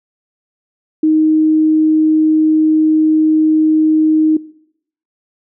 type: tone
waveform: sine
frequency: 312.3 Hz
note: D#4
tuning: 7 cents sharp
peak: -8 dBFS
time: 1.03-4.37 s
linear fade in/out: 5 ms
effects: noise-tail reverb RT60 0.7 s tail -20 dB re dry